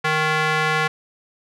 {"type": "tone with band-pass filter", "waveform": "square", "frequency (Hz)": 155.56, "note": "D#3", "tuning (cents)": 0, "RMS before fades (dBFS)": -20, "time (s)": [0.04, 0.88], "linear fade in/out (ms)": 10, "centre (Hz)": 1700, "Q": 1.2, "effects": []}